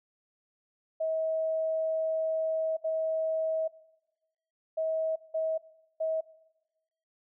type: tone bursts at uneven times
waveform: sine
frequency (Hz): 640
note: D#5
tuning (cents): +49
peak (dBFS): -27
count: 5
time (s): 1-2.77 / 2.84-3.68 / 4.77-5.16 / 5.34-5.58 / 6-6.21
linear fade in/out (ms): 10
effects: noise-tail reverb RT60 1.0 s tail -18 dB re dry